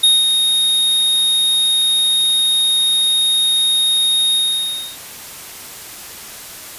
square tone with ADSR envelope, 3723 Hz, A#7, 3 cents flat, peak -8 dBFS, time 0.03-4.98 s, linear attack 7 ms, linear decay 200 ms, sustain -5 dB, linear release 640 ms, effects white hiss -33 dBFS RMS until 6.78 s + resampled to 32000 Hz

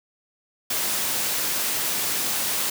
white high-pass noise, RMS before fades -25 dBFS, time 0.7-2.7 s, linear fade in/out 5 ms, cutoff 120 Hz, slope 12 dB/octave, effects none

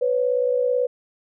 sine tone pair together, 497.7 / 555.9 Hz, B4 / C#5, +13 / +5 cents, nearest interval major second, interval 192 cents, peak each -19 / -24 dBFS, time 0.01-0.87 s, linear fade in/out 10 ms, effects none

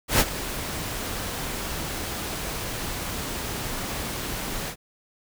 pink noise with ADSR envelope, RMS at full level -17 dBFS, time 0.08-4.76 s, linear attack 120 ms, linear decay 41 ms, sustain -14 dB, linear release 72 ms, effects none

